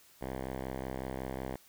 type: tone with low-pass filter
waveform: 5% pulse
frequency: 65.41 Hz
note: C2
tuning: in tune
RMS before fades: -39 dBFS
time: 0.21-1.56 s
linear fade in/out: 5 ms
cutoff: 1900 Hz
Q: 0.61
effects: white hiss -61 dBFS RMS until 1.68 s